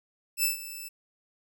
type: tone with ADSR envelope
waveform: 5% pulse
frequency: 2637 Hz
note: E7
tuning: in tune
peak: -13 dBFS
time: 0.37-0.89 s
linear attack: 65 ms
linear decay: 130 ms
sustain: -16 dB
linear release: 14 ms
effects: none